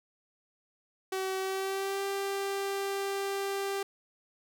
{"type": "tone with pitch glide", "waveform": "sawtooth", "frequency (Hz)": [380, 394.5], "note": ["F#4", "G4"], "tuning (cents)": [46, 11], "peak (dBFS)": -27, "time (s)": [1.12, 3.83], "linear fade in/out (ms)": 5, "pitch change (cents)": 65, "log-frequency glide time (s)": [1.38, 2.03], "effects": []}